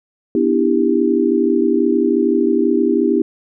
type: chord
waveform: sine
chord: E minor seventh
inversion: second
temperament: just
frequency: 247.2 / 296.7 / 329.6 / 395.6 Hz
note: B3 / D4 / E4 / G4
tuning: +2 / +18 / 0 / +16 cents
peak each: -18 / -19 / -17 / -17 dBFS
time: 0.35-3.22 s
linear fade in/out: 2 ms
effects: none